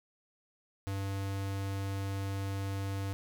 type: tone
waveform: square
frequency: 98 Hz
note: G2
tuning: in tune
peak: -34 dBFS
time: 0.87-3.13 s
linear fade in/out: 0 ms
effects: none